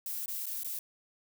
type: noise with dropouts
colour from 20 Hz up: violet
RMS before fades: -37 dBFS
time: 0.06-0.79 s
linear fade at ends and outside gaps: 2 ms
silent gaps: 0.259-0.28 / 0.458-0.466 / 0.634-0.645 s
effects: none